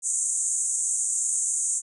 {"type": "band-pass noise", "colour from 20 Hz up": "white", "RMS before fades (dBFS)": -26, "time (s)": [0.02, 1.82], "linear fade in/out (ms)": 50, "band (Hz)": [6500, 9100], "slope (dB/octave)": 96, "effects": []}